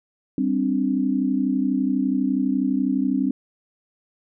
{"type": "chord", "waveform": "sine", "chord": "G suspended fourth", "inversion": "none", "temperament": "equal with one note detuned", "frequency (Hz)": [197.25, 261.6, 293.7], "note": ["G3", "C4", "D4"], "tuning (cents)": [11, 0, 0], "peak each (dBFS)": [-25, -21, -25], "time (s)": [0.38, 3.31], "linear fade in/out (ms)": 2, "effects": []}